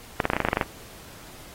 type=clicks; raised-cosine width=0.5 ms; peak=-6 dBFS; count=11; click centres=0.202 / 0.254 / 0.301 / 0.334 / 0.366 / 0.403 / 0.45 / 0.486 / 0.531 / 0.571 / 0.612 s; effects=pink hiss -46 dBFS RMS until 1.54 s + AAC 48 kbps